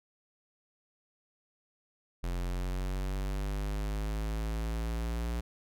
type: linear sweep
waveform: square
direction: up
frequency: 43.65 to 58.7 Hz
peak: -32 dBFS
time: 2.23-5.41 s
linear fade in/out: 10 ms
effects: none